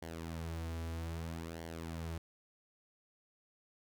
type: tone with flanger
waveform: sawtooth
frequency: 82.4 Hz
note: E2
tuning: in tune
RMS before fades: -42 dBFS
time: 0.02-2.18 s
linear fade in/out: 5 ms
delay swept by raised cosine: 0.78 to 5.58 ms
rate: 0.62 Hz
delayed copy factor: -0.65
effects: none

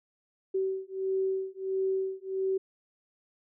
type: beating tone pair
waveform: sine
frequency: 381.4 / 382.9 Hz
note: G4 / G4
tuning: -47 / -41 cents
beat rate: 1.5 Hz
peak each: -31 dBFS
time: 0.54-2.58 s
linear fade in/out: 10 ms
effects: none

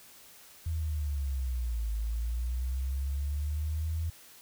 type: linear two-way sweep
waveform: sine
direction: down then up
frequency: 82.41 to 53.3 to 82.41 Hz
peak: -29 dBFS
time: 0.66-4.1 s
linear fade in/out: 5 ms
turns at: 1.92 s
effects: white hiss -54 dBFS RMS until 4.41 s

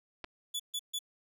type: clicks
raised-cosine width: 0.3 ms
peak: -26 dBFS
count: 2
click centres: 0.242 / 0.245 s
type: tone bursts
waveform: sawtooth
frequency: 3440 Hz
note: A7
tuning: 40 cents flat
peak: -30 dBFS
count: 3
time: 0.54-0.991 s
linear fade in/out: 10 ms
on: 57 ms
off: 140 ms
effects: none

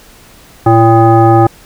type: tone with frequency modulation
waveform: sine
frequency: 339.4 Hz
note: F4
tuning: 49 cents flat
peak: -3 dBFS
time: 0.66-1.47 s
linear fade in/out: 5 ms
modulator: 454 Hz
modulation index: 1.4
effects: pink hiss -40 dBFS RMS until 1.65 s

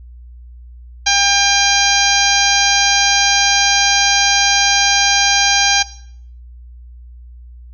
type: harmonic tone with a mistuned harmonic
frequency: 800 Hz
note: G5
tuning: 35 cents sharp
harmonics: 1 / 2 / 3 / 4 / 5 / 6 / 7 / 8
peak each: -19 / -19 / -19 / -19 / -19 / -19 / -19 / -19 dBFS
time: 1.06-5.83 s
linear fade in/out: 10 ms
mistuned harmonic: 7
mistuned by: +20 cents
effects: noise-tail reverb RT60 0.6 s tail -17 dB re dry + added 60 Hz sine -34 dBFS peak until 7.73 s

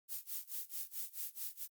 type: noise with tremolo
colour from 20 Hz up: violet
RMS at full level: -40 dBFS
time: 0.08-1.68 s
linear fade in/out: 50 ms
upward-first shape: sine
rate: 4.6 Hz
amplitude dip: 95%
effects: Opus 48 kbps

